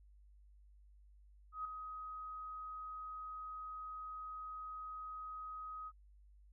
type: tone with ADSR envelope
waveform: sine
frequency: 1260 Hz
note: D#6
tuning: 21 cents sharp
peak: -37 dBFS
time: 1.52-5.92 s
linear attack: 130 ms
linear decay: 3 ms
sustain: -7 dB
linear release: 48 ms
effects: added 50 Hz sine -60 dBFS peak until 6.52 s